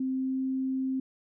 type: tone with pitch glide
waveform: sine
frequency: 261.6 to 263.1 Hz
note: C4 to C4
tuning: 0 to +10 cents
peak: -27 dBFS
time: 0-1 s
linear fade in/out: 5 ms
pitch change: +10 cents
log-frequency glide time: 0.11-0.4 s
effects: none